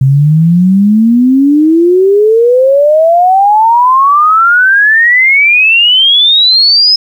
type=exponential sweep; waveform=sine; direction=up; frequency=130.81 to 5160 Hz; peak=-3 dBFS; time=0.01-6.96 s; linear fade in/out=5 ms; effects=7-bit